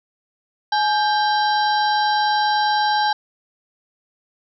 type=harmonic tone with a mistuned harmonic; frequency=791 Hz; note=G5; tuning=15 cents sharp; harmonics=1 / 2 / 4 / 5 / 6 / 7; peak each=-17 / -24 / -32 / -27 / -31 / -33 dBFS; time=0.72-3.13 s; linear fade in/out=5 ms; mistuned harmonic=1; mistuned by=+110 cents; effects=none